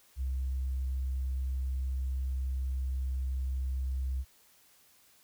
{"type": "tone with tanh clipping", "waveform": "triangle", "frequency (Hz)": 65.41, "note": "C2", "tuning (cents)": 0, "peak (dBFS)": -30, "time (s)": [0.16, 4.25], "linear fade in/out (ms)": 50, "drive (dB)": 5, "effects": ["white hiss -63 dBFS RMS until 5.23 s"]}